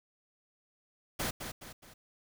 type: noise with echo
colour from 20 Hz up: pink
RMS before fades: -34 dBFS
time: 1.19-1.31 s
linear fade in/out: 10 ms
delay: 210 ms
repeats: 3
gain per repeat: -7 dB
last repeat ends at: 1.94 s
effects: none